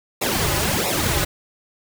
pink noise with flanger, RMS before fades -21 dBFS, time 0.21-1.25 s, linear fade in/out 10 ms, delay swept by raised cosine 0.64 to 4.44 ms, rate 1.5 Hz, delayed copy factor -0.9, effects none

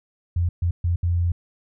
sine tone bursts at uneven times, 86.6 Hz, F2, 14 cents flat, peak -18 dBFS, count 4, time 0.36-0.49 / 0.62-0.71 / 0.84-0.96 / 1.03-1.32 s, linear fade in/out 5 ms, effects none

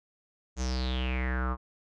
square tone with low-pass filter sweep, 63.6 Hz, C2, 48 cents flat, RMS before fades -30 dBFS, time 0.56-1.57 s, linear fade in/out 50 ms, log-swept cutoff 6800 to 1100 Hz, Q 7.5, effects none

